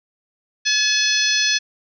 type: harmonic tone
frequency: 856 Hz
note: A5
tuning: 48 cents flat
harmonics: 2 / 3 / 4 / 5 / 6 / 7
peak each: -23 / -23 / -23 / -23 / -23 / -23 dBFS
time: 0.65-1.59 s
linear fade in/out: 20 ms
effects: none